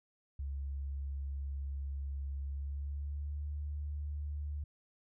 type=tone with pitch glide; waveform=sine; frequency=69.3 to 73.42 Hz; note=C#2 to D2; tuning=0 to 0 cents; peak=-36 dBFS; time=0.39-4.64 s; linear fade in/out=5 ms; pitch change=+100 cents; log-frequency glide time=2.44-3.45 s; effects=none